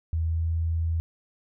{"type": "tone with pitch glide", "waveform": "sine", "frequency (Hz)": [81.3, 82.24], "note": ["E2", "E2"], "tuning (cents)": [-23, -4], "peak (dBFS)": -23, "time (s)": [0.13, 1], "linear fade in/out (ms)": 0, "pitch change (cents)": 19, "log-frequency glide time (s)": [0.25, 0.47], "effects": []}